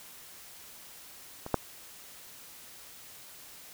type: clicks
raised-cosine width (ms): 1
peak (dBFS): -24 / -10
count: 2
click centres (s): 1.464 / 1.543
effects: white hiss -50 dBFS RMS until 3.73 s